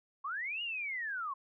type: linear two-way sweep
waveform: sine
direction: up then down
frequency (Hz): 1044 to 2900 to 1044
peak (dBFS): -35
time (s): 0.24-1.34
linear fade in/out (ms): 10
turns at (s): 0.62
effects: none